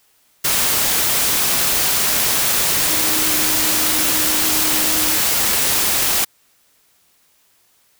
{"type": "tone in noise", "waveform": "sine", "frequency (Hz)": 310.2, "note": "D#4", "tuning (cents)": -5, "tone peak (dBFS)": -28, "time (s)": [2.89, 5.18], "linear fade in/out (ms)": 10, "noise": "white", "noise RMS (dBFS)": -17, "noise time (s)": [0.44, 6.25], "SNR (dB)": -14, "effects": ["white hiss -58 dBFS RMS until 7.99 s"]}